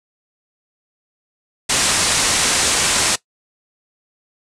white low-pass noise, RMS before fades -17 dBFS, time 1.69-3.16 s, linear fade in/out 10 ms, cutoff 9500 Hz, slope 48 dB/octave, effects noise-tail reverb RT60 0.1 s tail -19 dB re dry

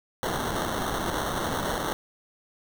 violet noise with sample-and-hold, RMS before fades -29 dBFS, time 0.23-1.93 s, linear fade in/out 0 ms, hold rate 2450 Hz, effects none

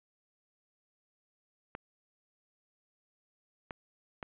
clicks, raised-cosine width 0.5 ms, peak -24 dBFS, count 3, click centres 1.751 / 3.708 / 4.228 s, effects resampled to 8000 Hz + 11-bit

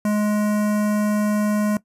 square tone with notch filter, 209.6 Hz, G#3, 16 cents sharp, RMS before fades -20 dBFS, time 0.05-1.77 s, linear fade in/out 2 ms, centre 3700 Hz, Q 0.65, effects noise-tail reverb RT60 0.1 s tail -18 dB re dry + resampled to 32000 Hz

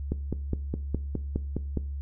click train, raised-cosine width 3 ms, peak -15 dBFS, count 9, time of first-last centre 0.12-1.773 s, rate 4.84 Hz, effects noise-tail reverb RT60 0.4 s tail -18 dB re dry + added 70 Hz sine -31 dBFS peak until 2.01 s

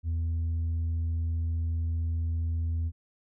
sine tone with tanh clipping, 82.41 Hz, E2, in tune, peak -27 dBFS, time 0.03-2.92 s, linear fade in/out 50 ms, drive 2 dB, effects none

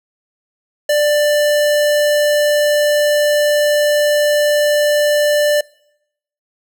square tone, 591 Hz, D5, 11 cents sharp, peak -12 dBFS, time 0.89-5.61 s, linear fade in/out 5 ms, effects noise-tail reverb RT60 0.8 s tail -25 dB re dry

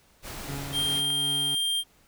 pink noise, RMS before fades -38 dBFS, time 0.22-1.03 s, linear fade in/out 50 ms
25% pulse tone with tremolo, 140 Hz, C#3, 18 cents sharp, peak -31 dBFS, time 0.48-1.55 s, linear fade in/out 5 ms, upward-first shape triangle, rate 2.7 Hz, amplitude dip 25%
square tone, 3191 Hz, G7, 30 cents sharp, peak -25 dBFS, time 0.72-1.84 s, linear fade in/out 50 ms
clicks, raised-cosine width 0.3 ms, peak -28 / -26 dBFS, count 2, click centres 1.047 / 1.103 s
effects pink hiss -61 dBFS RMS until 2.07 s

